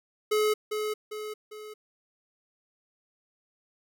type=tone with echo; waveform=square; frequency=426.3 Hz; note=G#4; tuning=45 cents sharp; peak=-23 dBFS; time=0.31-0.54 s; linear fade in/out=10 ms; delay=400 ms; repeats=3; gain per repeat=-6 dB; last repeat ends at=1.74 s; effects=none